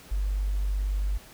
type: tone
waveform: sine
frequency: 49 Hz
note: G1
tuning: in tune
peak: -24 dBFS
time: 0.11-1.18 s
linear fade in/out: 10 ms
effects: pink hiss -50 dBFS RMS until 1.33 s